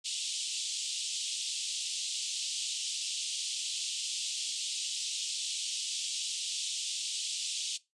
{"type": "band-pass noise", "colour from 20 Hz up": "pink", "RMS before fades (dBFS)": -36, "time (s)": [0.04, 7.78], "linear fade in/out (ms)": 20, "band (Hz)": [2900, 8800], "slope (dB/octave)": 48, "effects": ["noise-tail reverb RT60 0.2 s tail -19 dB re dry", "resampled to 24000 Hz"]}